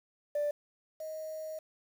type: tone pair in turn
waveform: sine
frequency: 587.3 / 627.7 Hz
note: D5 / D#5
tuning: 0 / +15 cents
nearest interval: minor second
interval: 115 cents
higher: second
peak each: -27 / -37 dBFS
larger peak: first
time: 0.35-0.51 / 1-1.59 s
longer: second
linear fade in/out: 5 ms
effects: tanh soft clip ceiling -26 dBFS + 9-bit